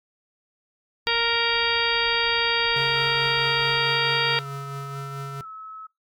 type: noise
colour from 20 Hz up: brown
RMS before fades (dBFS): -48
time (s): 1.06-3.83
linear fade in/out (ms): 20
type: harmonic tone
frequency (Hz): 466.2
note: A#4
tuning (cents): 0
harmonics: 1 / 2 / 3 / 4 / 5 / 6 / 7 / 8 / 10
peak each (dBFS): -29 / -29 / -29 / -29 / -29 / -29 / -29 / -29 / -29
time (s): 1.07-4.39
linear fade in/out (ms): 0
type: tone with tremolo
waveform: square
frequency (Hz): 138.59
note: C#3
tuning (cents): 0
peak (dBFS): -31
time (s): 2.76-5.41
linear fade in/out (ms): 2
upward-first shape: triangle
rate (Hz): 4.6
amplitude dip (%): 35
type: tone with vibrato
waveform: sine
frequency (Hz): 1311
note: E6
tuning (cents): -10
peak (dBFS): -36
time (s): 2.95-5.87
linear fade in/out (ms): 10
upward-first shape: square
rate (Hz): 1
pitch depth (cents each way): 23
effects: noise-tail reverb RT60 0.2 s tail -21 dB re dry